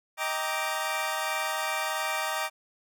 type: chord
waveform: 20% pulse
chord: Eb major seventh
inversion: none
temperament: equal with one note detuned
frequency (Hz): 628.8 / 784 / 932.3 / 1174.7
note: Eb5 / G5 / Bb5 / D6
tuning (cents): +18 / 0 / 0 / 0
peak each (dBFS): -29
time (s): 0.17-2.5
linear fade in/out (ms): 50
effects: none